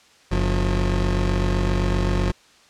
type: tone pair together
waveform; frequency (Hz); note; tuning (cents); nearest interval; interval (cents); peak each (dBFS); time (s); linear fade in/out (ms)
25% pulse; 47.77 / 179.9; G1 / F#3; -44 / -48; octave + major seventh; 2296; -16 / -21; 0.31-2.32; 10
effects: white hiss -53 dBFS RMS until 2.69 s + low-pass 6000 Hz 12 dB/octave

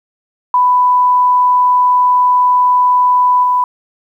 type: tone with level steps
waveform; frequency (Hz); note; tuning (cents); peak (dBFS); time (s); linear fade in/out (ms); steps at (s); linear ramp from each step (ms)
sine; 994; B5; +11; -7 / -9; 0.54-3.64; 2; 3.43; 10
effects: 8-bit

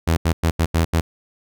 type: tone bursts at uneven times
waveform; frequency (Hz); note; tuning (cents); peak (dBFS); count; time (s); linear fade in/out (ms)
sawtooth; 82.41; E2; 0; -11; 6; 0.07-0.17 / 0.25-0.33 / 0.43-0.51 / 0.59-0.66 / 0.74-0.85 / 0.93-1.01; 10
effects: none

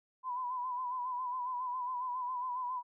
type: tone with vibrato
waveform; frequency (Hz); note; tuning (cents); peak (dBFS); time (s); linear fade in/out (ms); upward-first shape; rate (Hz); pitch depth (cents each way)
sine; 1000; B5; +21; -34; 0.23-2.83; 50; sine; 7.3; 54
effects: none

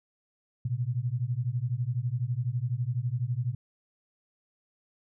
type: beating tone pair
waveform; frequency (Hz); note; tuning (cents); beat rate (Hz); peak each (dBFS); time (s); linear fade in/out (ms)
sine; 116.54 / 128.54; A#2 / C3; 0 / -30; 12; -30; 0.65-3.55; 5
effects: none

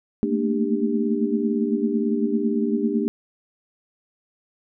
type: tone cluster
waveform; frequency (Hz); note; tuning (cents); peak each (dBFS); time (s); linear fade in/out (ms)
sine; 216.8 / 224.8 / 234.7 / 297.8 / 397.1; A3 / A3 / A#3 / D4 / G4; -25 / +37 / +12 / +24 / +22; -26; 0.23-3.08; 0
effects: none

